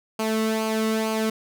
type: tone with flanger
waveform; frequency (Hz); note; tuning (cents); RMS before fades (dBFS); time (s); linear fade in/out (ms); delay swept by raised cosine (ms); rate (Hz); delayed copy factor
sawtooth; 220; A3; 0; -24; 0.19-1.3; 5; 0.54 to 1.24; 2.2; -0.6
effects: none